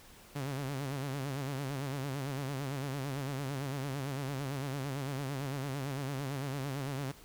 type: tone with vibrato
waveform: sawtooth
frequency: 137.3 Hz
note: C#3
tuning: 16 cents flat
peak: -31 dBFS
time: 0.35-7.12 s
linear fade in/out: 10 ms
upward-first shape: sine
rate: 8.9 Hz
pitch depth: 100 cents each way
effects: pink hiss -56 dBFS RMS until 7.24 s